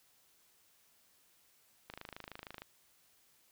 click train, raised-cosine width 0.3 ms, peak -29 dBFS, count 20, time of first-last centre 1.9-2.62 s, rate 26.4 Hz, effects white hiss -69 dBFS RMS until 3.51 s

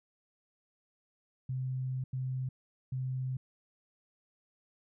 sine tone bursts at uneven times, 129.6 Hz, C3, 16 cents flat, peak -32 dBFS, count 3, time 1.49-2.04 / 2.13-2.49 / 2.92-3.37 s, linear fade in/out 5 ms, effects none

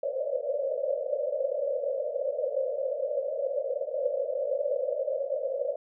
white band-pass noise, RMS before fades -30 dBFS, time 0.03-5.76 s, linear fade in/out 5 ms, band 510 to 590 Hz, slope 96 dB/octave, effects none

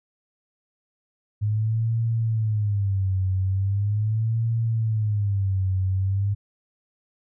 sine tone with vibrato, 103.83 Hz, G#2, in tune, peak -20 dBFS, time 1.41-6.35 s, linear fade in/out 20 ms, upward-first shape sine, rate 0.4 Hz, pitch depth 170 cents each way, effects none

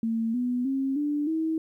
sine tone with pitch steps, 226.4 / 246.9 / 269.2 / 293.6 / 320.2 Hz, A3 / B3 / C4 / D4 / D#4, +50 / 0 / +49 / 0 / +50 cents, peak -24 dBFS, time 0.03-1.58 s, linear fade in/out 2 ms, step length 310 ms, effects 11-bit

